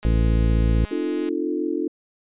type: click train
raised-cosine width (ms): 0.3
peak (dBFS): -25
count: 264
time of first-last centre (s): 0.03-1.288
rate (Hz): 209
type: harmonic tone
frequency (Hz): 55.8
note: A1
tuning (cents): +25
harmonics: 1 / 2 / 3 / 4 / 5 / 6 / 8 / 9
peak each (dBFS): -17 / -23 / -27 / -29 / -31 / -33 / -35 / -36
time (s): 0.05-0.85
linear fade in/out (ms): 0
type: chord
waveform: sine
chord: F dominant seventh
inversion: second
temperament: equal with one note detuned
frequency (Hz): 261.6 / 304.2 / 349.2 / 440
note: C4 / Eb4 / F4 / A4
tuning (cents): 0 / -39 / 0 / 0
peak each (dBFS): -31 / -25 / -26 / -30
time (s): 0.91-1.88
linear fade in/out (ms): 5
effects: resampled to 8000 Hz